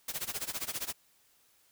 white noise with tremolo, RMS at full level -34 dBFS, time 0.08-0.93 s, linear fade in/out 5 ms, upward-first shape sine, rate 15 Hz, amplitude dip 90%, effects white hiss -67 dBFS RMS until 1.71 s

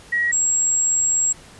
sine tone pair in turn, 1907 / 7608 Hz, A#6 / A#8, +39 / +34 cents, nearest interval 2 octaves, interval 2395 cents, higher second, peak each -17 / -16 dBFS, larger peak second, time 0.12-0.32 / 0.32-1.33 s, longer second, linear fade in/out 10 ms, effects pink hiss -45 dBFS RMS until 1.59 s + resampled to 24000 Hz

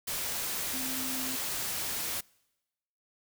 sine tone in noise, 259.7 Hz, C4, 13 cents flat, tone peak -39 dBFS, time 0.73-1.36 s, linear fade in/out 10 ms, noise white, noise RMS -34 dBFS, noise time 0.07-2.21 s, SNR -8 dB, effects noise-tail reverb RT60 1.0 s tail -26 dB re dry

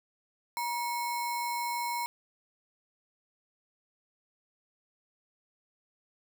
sine tone with sample-and-hold, 953 Hz, A#5, 38 cents sharp, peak -30 dBFS, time 0.57-2.06 s, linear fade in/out 0 ms, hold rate 3150 Hz, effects none

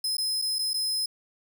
sawtooth tone with dropouts, 5100 Hz, D#8, 42 cents sharp, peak -23 dBFS, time 0.04-1.06 s, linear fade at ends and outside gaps 5 ms, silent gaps 0.17-0.181 / 0.417-0.421 / 0.586-0.59 / 0.734-0.741 s, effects 10-bit

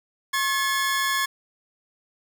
sawtooth tone pair together, 1083.5 / 1714 Hz, C#6 / A6, -40 / -46 cents, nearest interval minor sixth, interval 794 cents, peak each -21 dBFS, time 0.33-1.26 s, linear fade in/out 10 ms, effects 8-bit

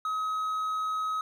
triangle tone, 1272 Hz, D#6, 38 cents sharp, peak -26 dBFS, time 0.05-1.21 s, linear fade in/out 2 ms, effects none

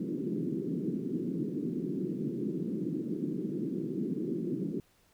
white band-pass noise, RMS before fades -34 dBFS, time 0-4.8 s, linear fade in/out 2 ms, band 150 to 370 Hz, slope 48 dB/octave, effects pink hiss -67 dBFS RMS until 5.13 s

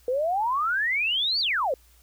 sine exponential two-way sweep, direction up then down, 480 to 4729 to 482.1 Hz, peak -22 dBFS, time 0.08-1.74 s, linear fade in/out 2 ms, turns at 1.4 s, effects added 60 Hz sine -56 dBFS peak until 2.02 s + white hiss -60 dBFS RMS until 2.02 s

